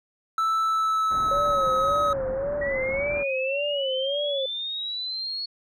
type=tone with pitch glide; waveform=triangle; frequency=1318.5 to 1272.9 Hz; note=E6 to D#6; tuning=0 to +39 cents; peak=-19 dBFS; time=0.38-2.13 s; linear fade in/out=2 ms; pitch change=-61 cents; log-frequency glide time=0.62-1.93 s
type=low-pass noise; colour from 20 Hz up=pink; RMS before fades=-37 dBFS; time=1.1-3.24 s; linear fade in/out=20 ms; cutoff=1700 Hz; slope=48 dB/octave
type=tone with vibrato; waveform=sine; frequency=552 Hz; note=C#5; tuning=7 cents flat; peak=-25 dBFS; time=1.31-4.46 s; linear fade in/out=5 ms; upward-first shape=sine; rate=1.8 Hz; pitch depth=100 cents each way
type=linear sweep; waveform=sine; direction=up; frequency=1900 to 4379 Hz; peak=-28 dBFS; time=2.61-5.46 s; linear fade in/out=10 ms
effects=none